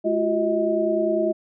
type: tone cluster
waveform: sine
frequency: 213 / 343.2 / 373.2 / 633 Hz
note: G#3 / F4 / F#4 / D#5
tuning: +44 / -30 / +15 / +30 cents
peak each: -29 / -23 / -27 / -22 dBFS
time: 0.04-1.33 s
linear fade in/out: 20 ms
effects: none